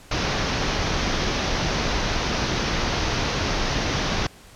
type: low-pass noise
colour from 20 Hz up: pink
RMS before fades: -24 dBFS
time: 0.11-4.27 s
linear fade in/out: 5 ms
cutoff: 6300 Hz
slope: 96 dB/octave
effects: pink hiss -48 dBFS RMS until 4.55 s + low-pass 11000 Hz 12 dB/octave